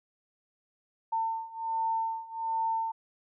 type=beating tone pair; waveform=sine; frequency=900 / 901.3 Hz; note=A5 / A5; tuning=+39 / +41 cents; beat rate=1.3 Hz; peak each=-33 / -31 dBFS; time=1.12-2.92 s; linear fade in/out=10 ms; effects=none

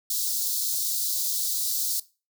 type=high-pass noise; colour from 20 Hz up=white; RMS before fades=-27 dBFS; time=0.1-2 s; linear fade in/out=5 ms; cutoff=3900 Hz; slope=48 dB/octave; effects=noise-tail reverb RT60 0.3 s tail -19 dB re dry

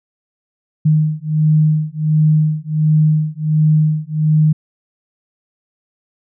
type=beating tone pair; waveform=sine; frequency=153.7 / 155.1 Hz; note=D#3 / D#3; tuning=-21 / -5 cents; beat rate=1.4 Hz; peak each=-14 dBFS; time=0.85-4.53 s; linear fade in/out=10 ms; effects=none

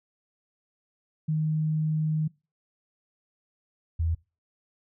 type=tone pair in turn; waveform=sine; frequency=155.56 / 82.2 Hz; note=D#3 / E2; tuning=0 / -4 cents; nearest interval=major seventh; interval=1104 cents; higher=first; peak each=-23 dBFS; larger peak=neither; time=1.28-2.28 / 3.99-4.15 s; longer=first; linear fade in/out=10 ms; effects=noise-tail reverb RT60 0.3 s tail -24 dB re dry

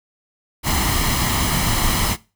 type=noise with comb filter; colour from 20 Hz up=pink; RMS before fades=-19 dBFS; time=0.63-2.17 s; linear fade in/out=50 ms; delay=0.98 ms; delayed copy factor=+0.55; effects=noise-tail reverb RT60 0.3 s tail -20 dB re dry

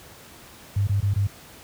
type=tone bursts; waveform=sine; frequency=100 Hz; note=G2; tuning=35 cents sharp; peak=-18 dBFS; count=4; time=0.76-1.269 s; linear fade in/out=5 ms; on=110 ms; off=23 ms; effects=pink hiss -46 dBFS RMS until 1.63 s + high-pass 60 Hz 12 dB/octave

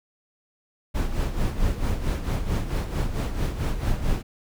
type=noise with tremolo; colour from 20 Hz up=brown; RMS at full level=-22 dBFS; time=0.94-4.23 s; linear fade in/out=20 ms; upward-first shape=sine; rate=4.5 Hz; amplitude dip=65%; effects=none

